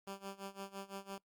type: tone with tremolo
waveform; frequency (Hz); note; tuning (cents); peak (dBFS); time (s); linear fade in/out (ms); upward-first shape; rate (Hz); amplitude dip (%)
10% pulse; 196; G3; 0; -34; 0.07-1.18; 2; sine; 5.9; 90
effects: noise-tail reverb RT60 0.1 s tail -21 dB re dry + Opus 48 kbps